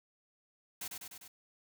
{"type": "noise with echo", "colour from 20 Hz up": "white", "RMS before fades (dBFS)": -41, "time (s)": [0.81, 0.88], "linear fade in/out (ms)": 5, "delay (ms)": 100, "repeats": 4, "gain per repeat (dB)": -3, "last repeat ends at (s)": 1.28, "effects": []}